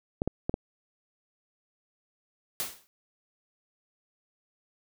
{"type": "clicks", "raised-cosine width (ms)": 2, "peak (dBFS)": -14, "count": 4, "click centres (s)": [0.219, 0.276, 0.495, 0.541]}
{"type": "noise with exponential decay", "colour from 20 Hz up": "white", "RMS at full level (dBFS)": -29, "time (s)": [2.6, 2.87], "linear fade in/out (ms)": 0, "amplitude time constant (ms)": 57}
{"effects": []}